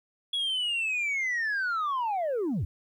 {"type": "linear sweep", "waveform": "sine", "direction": "down", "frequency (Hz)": [3371, 66.4], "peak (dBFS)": -24, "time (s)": [0.33, 2.65], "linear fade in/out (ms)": 5, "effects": ["tanh soft clip ceiling -25 dBFS", "11-bit"]}